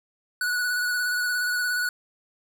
square tone with vibrato, 1472 Hz, F#6, 9 cents flat, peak -24 dBFS, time 0.41-1.89 s, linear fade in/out 2 ms, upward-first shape square, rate 17 Hz, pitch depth 19 cents each way, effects none

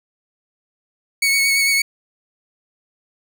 sawtooth tone with vibrato, 2217 Hz, C#7, in tune, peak -11 dBFS, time 1.22-1.82 s, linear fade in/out 5 ms, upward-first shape sine, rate 8.9 Hz, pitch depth 20 cents each way, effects none

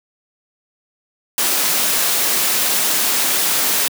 white noise, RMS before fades -17 dBFS, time 1.38-3.88 s, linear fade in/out 2 ms, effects high-pass 200 Hz 12 dB/octave

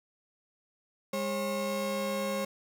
35% pulse tone pair together, 203.2 / 542 Hz, G#3 / C#5, -38 / -39 cents, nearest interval octave + perfect fourth, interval 1699 cents, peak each -33 / -30 dBFS, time 1.13-2.45 s, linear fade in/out 5 ms, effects 11-bit

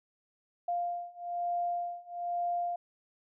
sine beating tone pair, 698.5 / 699.6 Hz, F5 / F5, 0 / +3 cents, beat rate 1.1 Hz, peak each -35 / -34 dBFS, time 0.68-2.76 s, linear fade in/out 5 ms, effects none

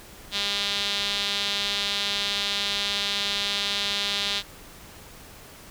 sawtooth tone with band-pass filter, 201.7 Hz, G3, 50 cents sharp, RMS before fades -27 dBFS, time 0.31-4.43 s, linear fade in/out 50 ms, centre 3700 Hz, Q 3.3, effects pink hiss -46 dBFS RMS until 5.7 s

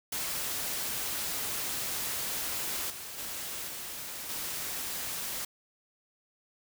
white noise with level steps, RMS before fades -34 / -42 / -38 / -40 / -36 dBFS, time 0.12-5.45 s, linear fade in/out 5 ms, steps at 2.9 / 3.18 / 3.68 / 4.29 s, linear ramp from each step 2 ms, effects none

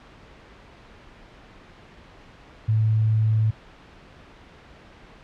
sine tone, 109.5 Hz, A2, 8 cents flat, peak -17 dBFS, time 2.68-3.51 s, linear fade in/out 10 ms, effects pink hiss -48 dBFS RMS until 5.23 s + low-pass 3000 Hz 12 dB/octave

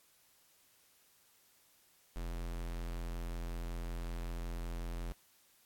square tone with notch filter, 42.69 Hz, F1, 39 cents flat, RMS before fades -40 dBFS, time 2.16-5.12 s, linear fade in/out 0 ms, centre 93 Hz, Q 1.7, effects white hiss -68 dBFS RMS until 5.65 s + AAC 64 kbps

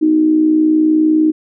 sine tone with amplitude modulation, 311.1 Hz, D#4, in tune, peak -6 dBFS, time 0.01-1.32 s, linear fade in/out 20 ms, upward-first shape sine, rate 59.9 Hz, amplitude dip 55%, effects none

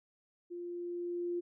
sine tone with level ramp, 349.2 Hz, F4, in tune, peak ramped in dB -40 to -32 dBFS, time 0.5-1.41 s, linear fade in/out 20 ms, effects none

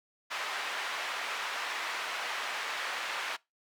white band-pass noise, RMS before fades -36 dBFS, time 0.3-3.37 s, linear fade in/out 20 ms, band 800 to 2300 Hz, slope 12 dB/octave, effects noise-tail reverb RT60 0.2 s tail -22 dB re dry

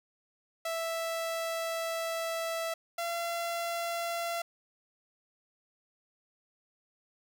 sawtooth tone pair in turn, 659.3 / 681.4 Hz, E5 / F5, 0 / -43 cents, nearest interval minor second, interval 57 cents, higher second, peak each -28 dBFS, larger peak neither, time 0.65-2.74 / 2.98-4.42 s, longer first, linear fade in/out 5 ms, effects none

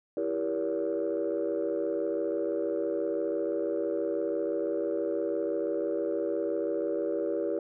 sine chord, E diminished seventh, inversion none, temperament just, 329.6 / 395.6 / 474.7 / 569.6 Hz, E4 / G4 / Bb4 / Db5, 0 / +16 / +31 / +47 cents, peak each -32 dBFS, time 0.17-7.59 s, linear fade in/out 2 ms, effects tanh soft clip ceiling -21 dBFS

